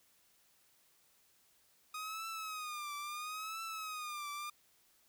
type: tone with vibrato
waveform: sawtooth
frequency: 1244.5 Hz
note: D#6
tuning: in tune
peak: -37 dBFS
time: 1.94-4.5 s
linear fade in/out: 5 ms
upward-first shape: triangle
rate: 0.74 Hz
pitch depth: 120 cents each way
effects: white hiss -70 dBFS RMS until 5.08 s